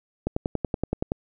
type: click train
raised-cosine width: 2 ms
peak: -11 dBFS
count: 10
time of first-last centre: 0.27-1.119 s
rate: 10.6 Hz
effects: none